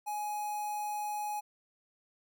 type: tone with notch filter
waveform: square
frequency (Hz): 838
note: G#5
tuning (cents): +15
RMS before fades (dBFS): -36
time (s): 0.06-1.41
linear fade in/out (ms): 20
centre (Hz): 3400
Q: 0.69
effects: none